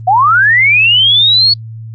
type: linear sweep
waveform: sine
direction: up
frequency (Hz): 698.5 to 4439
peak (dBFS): -5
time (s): 0.07-1.54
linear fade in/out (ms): 10
effects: added 112 Hz sine -24 dBFS peak until 1.94 s + Opus 32 kbps